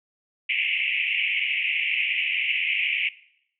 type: band-pass noise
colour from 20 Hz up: pink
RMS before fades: -25 dBFS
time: 0.49-3.09 s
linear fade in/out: 5 ms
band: 2100 to 2900 Hz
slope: 96 dB/octave
effects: noise-tail reverb RT60 0.7 s tail -19 dB re dry